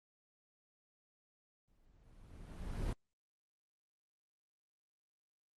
brown noise with exponential growth, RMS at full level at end -34 dBFS, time 1.68-2.93 s, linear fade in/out 5 ms, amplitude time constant 270 ms, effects Opus 24 kbps

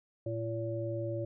harmonic tone, 113.9 Hz, A#2, 40 cents flat, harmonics 1 / 3 / 5, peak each -36 / -38 / -37 dBFS, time 0.26-1.25 s, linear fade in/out 5 ms, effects none

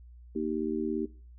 sine chord, Eb major, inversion second, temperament just, 233.3 / 311.1 / 388.9 Hz, Bb3 / Eb4 / G4, +2 / 0 / -14 cents, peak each -33 dBFS, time 0.35-1.06 s, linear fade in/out 10 ms, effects noise-tail reverb RT60 0.4 s tail -20 dB re dry + added 60 Hz sine -48 dBFS peak until 1.38 s

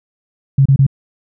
sine tone bursts, 136.5 Hz, C#3, 26 cents flat, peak -6 dBFS, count 3, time 0.58-0.866 s, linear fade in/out 5 ms, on 76 ms, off 29 ms, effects none

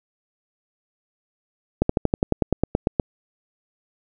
slowing click train, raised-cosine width 2 ms, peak -4 dBFS, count 13, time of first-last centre 1.82-2.998 s, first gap 74 ms, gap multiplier 1.05, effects none

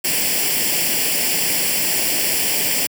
white noise with comb filter, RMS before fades -19 dBFS, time 0.04-2.87 s, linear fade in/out 10 ms, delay 0.39 ms, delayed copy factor +0.75, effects high-pass 150 Hz 12 dB/octave

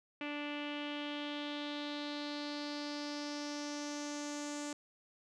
sawtooth tone with low-pass filter sweep, 292.8 Hz, D4, 5 cents flat, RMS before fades -41 dBFS, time 0.21-4.73 s, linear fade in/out 2 ms, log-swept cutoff 2600 to 7300 Hz, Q 4.1, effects none

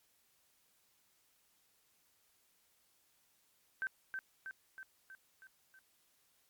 sine tone with echo, 1549 Hz, G6, 21 cents flat, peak -34 dBFS, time 3.82-3.87 s, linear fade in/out 0 ms, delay 320 ms, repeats 6, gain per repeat -4 dB, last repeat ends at 5.79 s, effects white hiss -73 dBFS RMS until 6.49 s + MP3 96 kbps

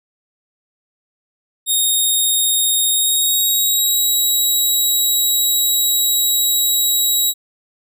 10% pulse tone with pitch glide, 3715 to 3859 Hz, A#7 to B7, -7 to -41 cents, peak -7 dBFS, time 1.66-7.34 s, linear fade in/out 50 ms, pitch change +66 cents, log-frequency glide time 2.89-4.11 s, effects none

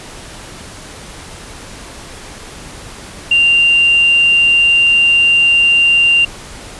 triangle tone with tanh clipping, 2782 Hz, F7, 7 cents flat, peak -7 dBFS, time 3.31-6.25 s, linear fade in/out 5 ms, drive 4 dB, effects pink hiss -32 dBFS RMS until 6.79 s + resampled to 24000 Hz

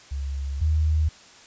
sine tone pair in turn, 69.3 / 77.57 Hz, C#2 / D#2, 0 / -5 cents, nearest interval major second, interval 195 cents, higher second, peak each -26 / -18 dBFS, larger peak second, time 0.11-0.61 / 0.61-1.09 s, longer first, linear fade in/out 10 ms, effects white hiss -49 dBFS RMS until 1.46 s + resampled to 16000 Hz

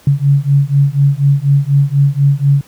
sine beating tone pair, 138.59 / 142.69 Hz, C#3 / D3, 0 / -50 cents, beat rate 4.1 Hz, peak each -11 dBFS, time 0.07-2.61 s, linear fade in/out 2 ms, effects pink hiss -45 dBFS RMS until 2.67 s + high-pass 60 Hz 12 dB/octave

